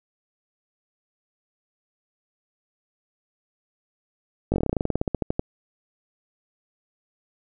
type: slowing click train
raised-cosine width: 2 ms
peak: -9 dBFS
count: 20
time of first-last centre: 4.52-5.394 s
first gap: 19 ms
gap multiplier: 1.09
effects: none